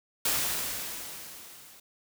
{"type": "noise with level ramp", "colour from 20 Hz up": "white", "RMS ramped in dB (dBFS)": [-26, -53], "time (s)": [0.25, 1.8], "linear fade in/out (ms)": 5, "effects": []}